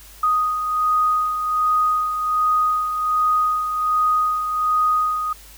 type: beating tone pair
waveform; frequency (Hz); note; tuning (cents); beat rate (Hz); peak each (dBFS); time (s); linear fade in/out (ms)
sine; 1244.5 / 1245.8; D#6 / D#6; 0 / +2; 1.3; -17 / -26; 0.23-5.33; 5
effects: added 50 Hz sine -45 dBFS peak until 5.57 s + white hiss -45 dBFS RMS until 5.57 s